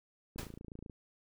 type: click train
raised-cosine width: 3 ms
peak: -34 dBFS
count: 16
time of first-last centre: 0.36-0.898 s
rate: 27.9 Hz
type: noise with exponential decay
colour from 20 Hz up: pink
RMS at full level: -39 dBFS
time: 0.38-0.59 s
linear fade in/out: 5 ms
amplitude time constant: 45 ms
effects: none